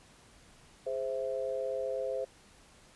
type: chord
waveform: sine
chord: Ab augmented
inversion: none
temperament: equal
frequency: 415.3 / 523.3 / 659.3 Hz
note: Ab4 / C5 / E5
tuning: 0 / 0 / 0 cents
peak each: -39 / -33 / -39 dBFS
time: 0.86-2.25 s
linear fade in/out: 10 ms
effects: pink hiss -59 dBFS RMS until 2.95 s + resampled to 24000 Hz

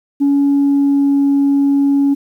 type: tone with pitch glide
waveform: sine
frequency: 281.6 to 279.8 Hz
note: C#4 to C#4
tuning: +27 to +16 cents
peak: -8 dBFS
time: 0.2-2.15 s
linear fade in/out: 20 ms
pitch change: -11 cents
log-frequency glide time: 0.46-1.23 s
effects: tanh soft clip ceiling -7 dBFS + 8-bit

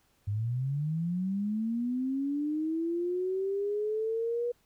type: linear sweep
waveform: sine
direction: up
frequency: 98.6 to 484.7 Hz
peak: -28 dBFS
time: 0.27-4.52 s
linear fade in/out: 10 ms
effects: pink hiss -69 dBFS RMS until 4.65 s

